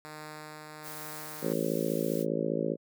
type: tone with tremolo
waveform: 5% pulse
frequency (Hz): 153.1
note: D#3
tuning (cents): -28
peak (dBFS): -30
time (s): 0.05-1.53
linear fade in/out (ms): 0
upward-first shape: triangle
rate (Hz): 1.2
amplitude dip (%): 30
type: noise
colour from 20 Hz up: blue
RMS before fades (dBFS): -44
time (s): 0.82-2.26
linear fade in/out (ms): 50
type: harmonic tone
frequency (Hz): 55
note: A1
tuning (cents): 0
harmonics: 3 / 4 / 5 / 6 / 7 / 8 / 9 / 10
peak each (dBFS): -36 / -36 / -36 / -36 / -36 / -36 / -36 / -36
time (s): 1.41-2.77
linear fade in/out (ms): 50
effects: none